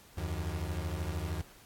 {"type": "beating tone pair", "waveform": "35% pulse", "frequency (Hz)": [76.9, 89.9], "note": ["D#2", "F#2"], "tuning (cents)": [-20, -49], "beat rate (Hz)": 13, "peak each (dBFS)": [-34, -35], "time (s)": [0.17, 1.42], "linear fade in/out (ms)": 10, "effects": ["pink hiss -57 dBFS RMS until 1.65 s", "AAC 64 kbps"]}